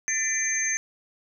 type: tone cluster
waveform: sine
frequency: 1781 / 2027 / 2345 / 6290 Hz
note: A6 / B6 / D7 / G8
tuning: +21 / +45 / -3 / +5 cents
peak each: -30 / -33 / -34 / -25 dBFS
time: 0.08-0.77 s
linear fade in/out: 0 ms
effects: none